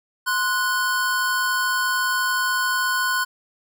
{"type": "tone pair together", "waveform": "square", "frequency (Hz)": [1041, 1472.2], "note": ["C6", "F#6"], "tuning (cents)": [-9, -9], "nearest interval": "tritone", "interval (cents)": 600, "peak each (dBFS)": [-25, -22], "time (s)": [0.26, 3.25], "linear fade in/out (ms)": 20, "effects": []}